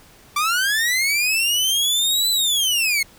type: linear two-way sweep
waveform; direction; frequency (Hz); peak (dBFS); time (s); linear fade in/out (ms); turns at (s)
sawtooth; up then down; 1150 to 4034 to 2135; -14; 0.36-3.03; 5; 2.3
effects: pink hiss -49 dBFS RMS until 3.18 s